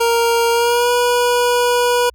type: tone with pitch glide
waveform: 25% pulse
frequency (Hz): 466.2 to 486.6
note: A#4 to B4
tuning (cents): 0 to -26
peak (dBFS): -9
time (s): 0-2.1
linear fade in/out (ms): 10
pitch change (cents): +74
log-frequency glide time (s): 0.51-0.91
effects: added 60 Hz sine -44 dBFS peak until 2.14 s